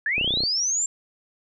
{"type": "linear sweep", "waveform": "sine", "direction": "up", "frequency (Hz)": [1661.2, 7459], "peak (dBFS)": -21, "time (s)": [0.06, 0.86], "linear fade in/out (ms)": 2}
{"type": "clicks", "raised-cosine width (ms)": 2, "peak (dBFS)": -19, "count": 9, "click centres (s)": [0.181, 0.212, 0.245, 0.277, 0.307, 0.339, 0.373, 0.405, 0.436]}
{"effects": []}